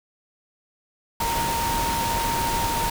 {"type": "tone in noise", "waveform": "sine", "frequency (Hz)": 926, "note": "A#5", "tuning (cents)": -12, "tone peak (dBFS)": -24, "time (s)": [1.2, 2.9], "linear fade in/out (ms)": 5, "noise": "pink", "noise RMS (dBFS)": -27, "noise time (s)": [1.2, 2.9], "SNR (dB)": 0, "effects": []}